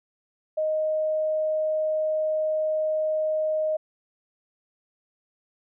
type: tone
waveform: sine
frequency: 622.3 Hz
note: D#5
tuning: in tune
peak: -22 dBFS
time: 0.57-3.77 s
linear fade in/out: 10 ms
effects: none